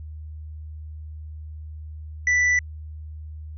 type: tone with tanh clipping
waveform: triangle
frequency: 1975.5 Hz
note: B6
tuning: in tune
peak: -18 dBFS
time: 2.27-2.59 s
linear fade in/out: 2 ms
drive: 10 dB
effects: added 77 Hz sine -34 dBFS peak until 3.57 s + resampled to 16000 Hz